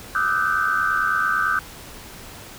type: tone cluster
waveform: sine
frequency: 1195 / 1286 / 1480 / 1549 Hz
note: D6 / E6 / F#6 / G6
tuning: +30 / -43 / 0 / -21 cents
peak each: -25 / -24 / -25 / -22 dBFS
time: 0.15-1.59 s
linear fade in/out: 2 ms
effects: pink hiss -40 dBFS RMS until 2.58 s